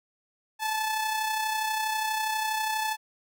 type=tone with amplitude modulation; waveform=sawtooth; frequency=870 Hz; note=A5; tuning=20 cents flat; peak=-21 dBFS; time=0.59-2.97 s; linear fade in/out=50 ms; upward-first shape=sine; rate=32.3 Hz; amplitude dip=40%; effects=none